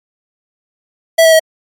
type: tone with pitch steps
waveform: square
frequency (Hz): 656 / 647.7 / 639.5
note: E5 / E5 / D#5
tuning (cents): -9 / -31 / +47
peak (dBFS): -5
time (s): 1.18-1.396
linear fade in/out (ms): 10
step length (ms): 72
effects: MP3 96 kbps